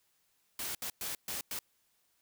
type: noise bursts at uneven times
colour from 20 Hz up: white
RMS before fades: -38 dBFS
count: 5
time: 0.59-0.75 / 0.82-0.9 / 1.01-1.15 / 1.28-1.41 / 1.51-1.59 s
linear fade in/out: 2 ms
effects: white hiss -74 dBFS RMS until 2.21 s